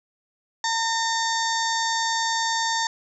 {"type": "harmonic tone", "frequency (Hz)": 910, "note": "A#5", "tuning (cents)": -42, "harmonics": [1, 2, 4, 5, 6, 7, 8], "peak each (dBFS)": [-25, -28, -31, -32, -33, -33, -34], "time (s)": [0.64, 2.87], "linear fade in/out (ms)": 2, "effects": []}